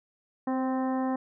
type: harmonic tone with a mistuned harmonic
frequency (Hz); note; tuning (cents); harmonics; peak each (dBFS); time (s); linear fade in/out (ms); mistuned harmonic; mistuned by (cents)
260; C4; -11; 1 / 2 / 3 / 4 / 5 / 6 / 7; -27 / -35 / -34 / -38 / -47 / -51 / -47; 0.47-1.16; 5; 2; +19
effects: none